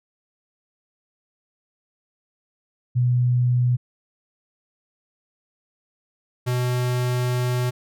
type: tone pair in turn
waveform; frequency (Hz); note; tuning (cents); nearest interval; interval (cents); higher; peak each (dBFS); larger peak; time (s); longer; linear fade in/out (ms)
sine / square; 123.5 / 124.29; B2 / B2; 0 / +11; unison; 11; second; -16 / -21; first; 2.95-3.77 / 6.46-7.71; second; 20
effects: none